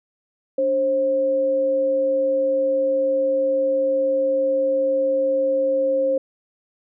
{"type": "tone pair together", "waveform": "sine", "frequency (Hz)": [290.8, 533], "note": ["D4", "C5"], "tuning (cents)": [-17, 32], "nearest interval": "minor seventh", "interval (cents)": 1049, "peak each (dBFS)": [-29, -17], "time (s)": [0.58, 6.18], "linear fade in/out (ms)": 5, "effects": []}